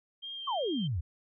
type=tone with vibrato; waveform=sine; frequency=3177 Hz; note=G7; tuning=23 cents sharp; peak=-38 dBFS; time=0.22-0.88 s; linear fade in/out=20 ms; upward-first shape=sine; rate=2.7 Hz; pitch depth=25 cents each way
type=exponential sweep; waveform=sine; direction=down; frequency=1171 to 73.42 Hz; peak=-29 dBFS; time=0.47-1.01 s; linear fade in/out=10 ms
effects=none